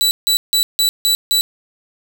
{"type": "tone bursts", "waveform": "sawtooth", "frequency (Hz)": 3951, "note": "B7", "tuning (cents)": 0, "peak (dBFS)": -9, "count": 6, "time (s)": [0.01, 1.41], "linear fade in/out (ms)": 0, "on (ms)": 100, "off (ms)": 160, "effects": []}